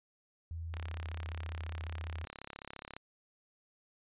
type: tone with pitch glide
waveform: sine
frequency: 82.41 to 81.89 Hz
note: E2 to E2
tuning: 0 to -11 cents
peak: -38 dBFS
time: 0.51-2.25 s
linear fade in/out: 0 ms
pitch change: -11 cents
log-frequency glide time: 0.75-1.43 s
type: click train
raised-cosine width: 0.3 ms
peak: -28 dBFS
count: 78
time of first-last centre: 0.74-2.965 s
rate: 34.6 Hz
effects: resampled to 8000 Hz